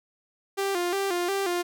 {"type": "tone with vibrato", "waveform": "sawtooth", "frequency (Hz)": 371.8, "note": "F#4", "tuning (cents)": 8, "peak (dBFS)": -21, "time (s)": [0.57, 1.63], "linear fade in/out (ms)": 20, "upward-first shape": "square", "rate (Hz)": 2.8, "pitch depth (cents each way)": 97, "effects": []}